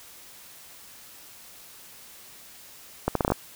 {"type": "accelerating click train", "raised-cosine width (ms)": 1, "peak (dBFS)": -8, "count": 7, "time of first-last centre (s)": [3.08, 3.32], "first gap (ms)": 73, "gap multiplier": 0.75, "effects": ["white hiss -48 dBFS RMS until 3.55 s"]}